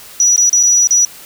sine tone with dropouts, 5860 Hz, F#8, 18 cents flat, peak -7 dBFS, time 0.2-1.05 s, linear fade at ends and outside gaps 1 ms, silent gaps 0.361-0.378 / 0.495-0.529 / 0.63-0.634 / 0.872-0.908 s, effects white hiss -36 dBFS RMS until 1.25 s

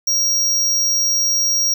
square tone, 5640 Hz, F8, 16 cents sharp, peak -15 dBFS, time 0.07-1.74 s, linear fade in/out 5 ms, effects 7-bit

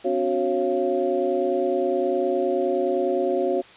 sine tone cluster, 258.3 / 288 / 369.3 / 547 / 686 Hz, C4 / D4 / F#4 / C#5 / F5, -22 / -34 / -3 / -23 / -31 cents, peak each -31 / -32 / -23 / -25 / -28 dBFS, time 0.04-3.62 s, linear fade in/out 20 ms, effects white hiss -47 dBFS RMS until 3.76 s + resampled to 8000 Hz

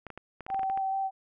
clicks, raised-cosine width 0.5 ms, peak -26 dBFS, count 11, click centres 0.067 / 0.103 / 0.176 / 0.407 / 0.465 / 0.502 / 0.545 / 0.594 / 0.632 / 0.699 / 0.775 s
sine tone with vibrato, 773 Hz, G5, 24 cents flat, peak -27 dBFS, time 0.48-1.11 s, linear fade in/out 50 ms, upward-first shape square, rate 4.5 Hz, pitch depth 9 cents each way
effects none

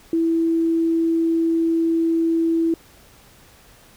sine tone, 329.6 Hz, E4, in tune, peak -16 dBFS, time 0.13-2.74 s, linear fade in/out 2 ms, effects pink hiss -50 dBFS RMS until 3.96 s

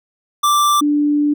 square / sine tone pair in turn, 1174.7 / 293.7 Hz, D6 / D4, 0 / 0 cents, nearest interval 2 octaves, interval 2400 cents, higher first, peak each -12 dBFS, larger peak neither, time 0.43-0.81 / 0.81-1.34 s, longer second, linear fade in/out 10 ms, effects none

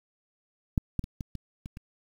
clicks, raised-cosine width 5 ms, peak -11 / -15 / -24 / -22 / -24 / -27 / -29 dBFS, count 7, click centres 0.778 / 0.993 / 1.041 / 1.208 / 1.353 / 1.659 / 1.771 s, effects 8-bit

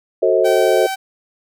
sine chord, F# diminished seventh, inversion none, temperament just, 370 / 444 / 532.8 / 639.4 Hz, F#4 / A4 / C5 / Eb5, 0 / +16 / +31 / +47 cents, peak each -17 dBFS, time 0.22-0.87 s, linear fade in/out 10 ms
sawtooth tone, 770 Hz, G5, 31 cents flat, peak -17 dBFS, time 0.44-0.96 s, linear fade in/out 20 ms
effects none

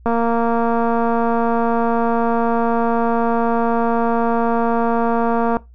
click train, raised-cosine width 1 ms, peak -6 dBFS, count 1279, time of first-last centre 0.06-5.569 s, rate 232 Hz, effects noise-tail reverb RT60 0.2 s tail -19 dB re dry + added 60 Hz sine -41 dBFS peak until 5.74 s

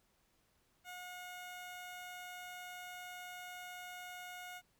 15% pulse tone, 722 Hz, F#5, 43 cents flat, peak -40 dBFS, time 0.84-4.62 s, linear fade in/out 50 ms, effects pink hiss -75 dBFS RMS until 4.79 s

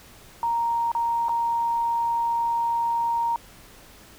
sine tone with dropouts, 932.3 Hz, A#5, in tune, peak -21 dBFS, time 0.43-3.36 s, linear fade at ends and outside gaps 1 ms, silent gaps 0.917-0.95 / 1.285-1.293 s, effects pink hiss -49 dBFS RMS until 4.18 s

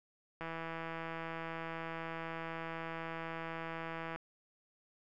click train, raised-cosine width 0.5 ms, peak -27 dBFS, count 616, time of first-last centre 0.41-4.16 s, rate 164 Hz, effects none

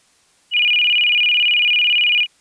sine tone with vibrato, 2668 Hz, E7, 20 cents sharp, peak -12 dBFS, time 0.51-2.27 s, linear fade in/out 50 ms, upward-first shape square, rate 18 Hz, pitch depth 160 cents each way, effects white hiss -56 dBFS RMS until 2.4 s + resampled to 22050 Hz

